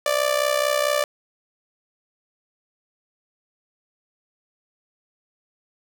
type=tone with amplitude modulation; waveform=sawtooth; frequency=587.3 Hz; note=D5; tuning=in tune; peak=-12 dBFS; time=0.06-1.04 s; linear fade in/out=2 ms; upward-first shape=sine; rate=64.5 Hz; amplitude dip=75%; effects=none